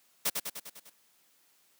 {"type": "noise with echo", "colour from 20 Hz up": "white", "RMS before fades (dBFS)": -28, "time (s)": [0.25, 0.3], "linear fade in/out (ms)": 10, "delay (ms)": 100, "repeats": 6, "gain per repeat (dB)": -4, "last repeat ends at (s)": 0.9, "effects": ["white hiss -67 dBFS RMS until 1.79 s", "high-pass 150 Hz 12 dB/octave"]}